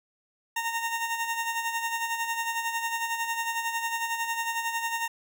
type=tone with tremolo; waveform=20% pulse; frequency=921 Hz; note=A#5; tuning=21 cents flat; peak=-21 dBFS; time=0.56-5.08 s; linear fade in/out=5 ms; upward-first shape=sine; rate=11 Hz; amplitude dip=55%; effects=none